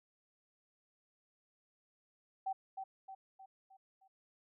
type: tone with echo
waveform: sine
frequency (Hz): 770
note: G5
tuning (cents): -31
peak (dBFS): -34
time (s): 2.46-2.53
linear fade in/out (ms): 10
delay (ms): 310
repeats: 5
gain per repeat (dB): -6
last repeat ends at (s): 4.08
effects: none